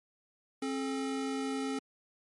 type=tone pair together; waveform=square; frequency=268.3 / 430.3 Hz; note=C4 / A4; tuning=+44 / -39 cents; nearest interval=minor sixth; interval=817 cents; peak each=-34 / -39 dBFS; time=0.62-1.79 s; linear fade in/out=5 ms; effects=MP3 48 kbps